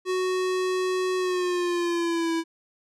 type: tone with pitch glide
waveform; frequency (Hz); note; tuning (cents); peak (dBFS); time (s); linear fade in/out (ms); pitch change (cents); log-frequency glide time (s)
square; 370 to 329.6; F#4 to E4; 0 to 0; -24; 0.05-2.44; 50; -200; 1.17-2.33
effects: low-pass 8000 Hz 12 dB/octave